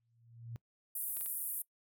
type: tone with exponential growth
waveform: sine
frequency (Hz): 116.54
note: A#2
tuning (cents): 0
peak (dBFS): -39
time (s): 0-0.56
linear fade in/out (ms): 0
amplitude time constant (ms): 120
type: band-pass noise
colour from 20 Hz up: pink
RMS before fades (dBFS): -39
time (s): 0.95-1.62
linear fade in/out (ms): 5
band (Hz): 10000 to 16000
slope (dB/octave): 48
type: clicks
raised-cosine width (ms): 0.2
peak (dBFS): -35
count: 3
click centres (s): 1.169 / 1.21 / 1.261
effects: noise-tail reverb RT60 0.1 s tail -22 dB re dry